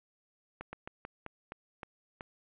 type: slowing click train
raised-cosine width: 0.5 ms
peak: -26 dBFS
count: 8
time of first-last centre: 0.61-2.209 s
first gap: 120 ms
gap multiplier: 1.21
effects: resampled to 8000 Hz + 9-bit